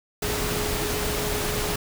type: tone in noise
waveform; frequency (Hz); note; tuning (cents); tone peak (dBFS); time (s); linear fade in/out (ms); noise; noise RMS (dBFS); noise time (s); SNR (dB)
sine; 418.9; G#4; +15; -31; 0.22-1.76; 5; pink; -27; 0.22-1.76; -7
effects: none